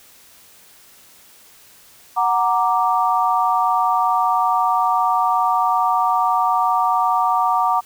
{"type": "chord", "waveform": "sine", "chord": "Gb augmented", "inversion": "none", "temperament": "equal", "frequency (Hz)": [740, 932.3, 1174.7], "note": ["Gb5", "Bb5", "D6"], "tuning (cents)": [0, 0, 0], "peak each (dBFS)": -19, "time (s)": [2.16, 7.81], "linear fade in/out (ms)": 20, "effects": ["white hiss -48 dBFS RMS until 7.85 s"]}